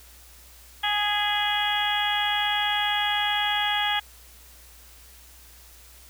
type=harmonic tone with a mistuned harmonic; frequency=415.3 Hz; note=G#4; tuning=in tune; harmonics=2 / 3 / 4 / 5 / 6 / 7 / 8; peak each=-27 / -35 / -29 / -32 / -36 / -32 / -27 dBFS; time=0.83-4 s; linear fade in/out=10 ms; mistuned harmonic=5; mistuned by=-26 cents; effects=added 60 Hz sine -51 dBFS peak until 6.09 s + white hiss -51 dBFS RMS until 6.09 s